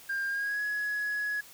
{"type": "tone with pitch glide", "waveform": "sine", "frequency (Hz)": [1600, 1681.5], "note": ["G6", "G#6"], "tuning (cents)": [35, 21], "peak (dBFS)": -27, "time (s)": [0.09, 1.41], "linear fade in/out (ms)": 10, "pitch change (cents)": 86, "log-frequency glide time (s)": [0.27, 0.62], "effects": ["tanh soft clip ceiling -27 dBFS", "white hiss -52 dBFS RMS until 1.53 s"]}